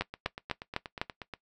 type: two click trains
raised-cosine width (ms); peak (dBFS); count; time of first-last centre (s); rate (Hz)
0.3; -13 / -23; 5 / 12; 0.01-1.015 / 0.02-1.337; 3.98 / 8.35
effects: noise-tail reverb RT60 0.1 s tail -18 dB re dry